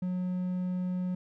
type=tone; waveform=triangle; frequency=181.8 Hz; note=F#3; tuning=30 cents flat; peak=-27 dBFS; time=0.02-1.15 s; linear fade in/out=5 ms; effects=none